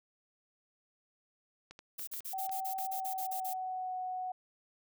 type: clicks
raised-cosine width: 0.2 ms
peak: -32 dBFS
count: 7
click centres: 1.71 / 1.791 / 1.995 / 2.138 / 2.206 / 2.494 / 2.787 s
type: noise bursts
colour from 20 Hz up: violet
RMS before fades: -41 dBFS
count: 12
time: 1.98-3.537 s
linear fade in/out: 10 ms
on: 94 ms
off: 39 ms
type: tone with pitch glide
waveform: sine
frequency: 764 to 739.3 Hz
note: G5 to F#5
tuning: -45 to -2 cents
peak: -35 dBFS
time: 2.33-4.32 s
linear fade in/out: 5 ms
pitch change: -57 cents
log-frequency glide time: 2.9-3.95 s
effects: none